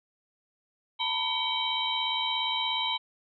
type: tone cluster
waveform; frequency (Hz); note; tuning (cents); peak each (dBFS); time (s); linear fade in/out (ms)
sine; 906 / 983 / 2265 / 3111 / 3886; A#5 / B5 / C#7 / G7 / B7; -50 / -8 / +37 / -14 / -29; -34 / -34 / -36 / -31 / -32; 0.99-2.98; 20
effects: none